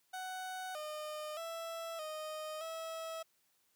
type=tone with pitch steps; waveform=30% pulse; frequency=745 / 609 / 662 / 619 / 650 Hz; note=F#5 / D#5 / E5 / D#5 / E5; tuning=+12 / -37 / +7 / -9 / -24 cents; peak=-38 dBFS; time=0.13-3.23 s; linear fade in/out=10 ms; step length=620 ms; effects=white hiss -75 dBFS RMS until 3.75 s + high-pass 80 Hz 12 dB/octave